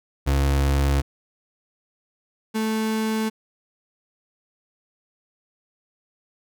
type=tone pair in turn; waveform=35% pulse; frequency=69.3 / 219.4 Hz; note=C#2 / A3; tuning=0 / -5 cents; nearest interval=octave + minor sixth; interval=1995 cents; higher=second; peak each=-16 / -20 dBFS; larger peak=first; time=0.26-1.02 / 2.54-3.3 s; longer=neither; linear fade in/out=20 ms; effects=none